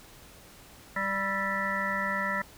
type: harmonic tone with a mistuned harmonic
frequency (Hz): 196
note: G3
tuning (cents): 0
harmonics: 1 / 3 / 5 / 7 / 9 / 10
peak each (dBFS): -37 / -37 / -35 / -34 / -33 / -33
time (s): 0.96-2.42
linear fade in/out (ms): 5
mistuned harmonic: 7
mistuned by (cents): -45
effects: pink hiss -52 dBFS RMS until 2.57 s